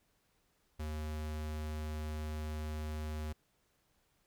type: tone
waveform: square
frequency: 76.8 Hz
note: D#2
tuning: 22 cents flat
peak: -38 dBFS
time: 0.79-3.33 s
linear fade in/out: 10 ms
effects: pink hiss -75 dBFS RMS until 4.26 s